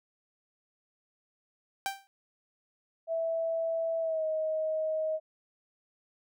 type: tone with exponential decay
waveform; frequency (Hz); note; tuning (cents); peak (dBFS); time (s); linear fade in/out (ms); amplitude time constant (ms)
sawtooth; 784; G5; 0; -23; 1.86-2.07; 0; 44
type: tone with pitch glide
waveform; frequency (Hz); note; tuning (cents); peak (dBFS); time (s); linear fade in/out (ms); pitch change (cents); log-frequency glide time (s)
sine; 657 to 629.1; E5 to D#5; -6 to +19; -28; 3.07-5.2; 50; -75; 4-4.25
effects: none